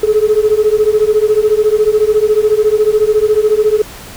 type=beating tone pair; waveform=sine; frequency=420.3 / 434.3 Hz; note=G#4 / A4; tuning=+21 / -23 cents; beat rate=14 Hz; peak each=-10 dBFS; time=0.03-3.82 s; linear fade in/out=5 ms; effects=tanh soft clip ceiling -2 dBFS + pink hiss -32 dBFS RMS until 4.16 s